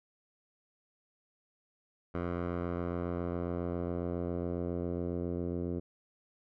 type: tone with low-pass filter sweep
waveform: 10% pulse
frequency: 87.31 Hz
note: F2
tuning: in tune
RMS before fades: -35 dBFS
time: 2.14-5.8 s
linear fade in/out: 10 ms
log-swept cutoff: 1400 to 400 Hz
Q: 1.1
effects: none